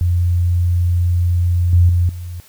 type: tone with level steps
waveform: sine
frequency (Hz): 87.6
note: F2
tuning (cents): +6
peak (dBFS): -12 / -7 / -11 / -25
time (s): 0.01-2.4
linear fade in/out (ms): 0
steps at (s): 1.73 / 1.89 / 2.09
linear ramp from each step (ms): 2
effects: white hiss -47 dBFS RMS until 2.48 s